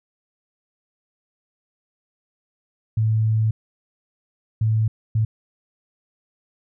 sine tone bursts at uneven times, 110 Hz, A2, in tune, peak -16 dBFS, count 3, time 2.97-3.51 / 4.61-4.88 / 5.15-5.25 s, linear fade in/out 5 ms, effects none

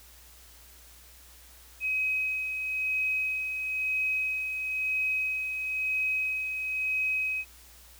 sine tone with tremolo, 2534 Hz, D#7, 31 cents sharp, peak -25 dBFS, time 1.8-7.45 s, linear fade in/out 50 ms, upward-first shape sine, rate 1 Hz, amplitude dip 45%, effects added 60 Hz sine -55 dBFS peak until 7.99 s + white hiss -54 dBFS RMS until 7.99 s

